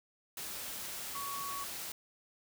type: tone in noise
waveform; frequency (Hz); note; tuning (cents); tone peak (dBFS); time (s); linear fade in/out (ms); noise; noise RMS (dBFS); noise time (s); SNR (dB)
sine; 1120; C#6; +18; -39; 1.15-1.64; 2; white; -42; 0.37-1.92; 0
effects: none